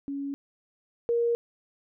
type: tone pair in turn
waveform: sine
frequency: 279.5 / 470.1 Hz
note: C#4 / A#4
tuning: +14 / +15 cents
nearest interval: major sixth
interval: 901 cents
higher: second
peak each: -30 / -22 dBFS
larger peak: second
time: 0.08-0.34 / 1.09-1.35 s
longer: neither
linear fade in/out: 0 ms
effects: none